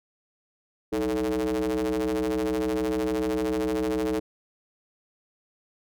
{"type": "ring-modulated tone", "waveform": "square", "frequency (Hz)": 61.74, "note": "B1", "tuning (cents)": 0, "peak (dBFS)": -22, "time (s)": [0.92, 4.2], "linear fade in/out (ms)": 10, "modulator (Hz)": 377, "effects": []}